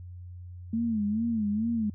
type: tone with vibrato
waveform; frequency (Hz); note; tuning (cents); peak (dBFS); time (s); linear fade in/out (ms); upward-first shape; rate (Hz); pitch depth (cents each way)
sine; 218.9; A3; -9; -25; 0.73-1.9; 5; sine; 2.3; 120
effects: added 89 Hz sine -40 dBFS peak until 1.94 s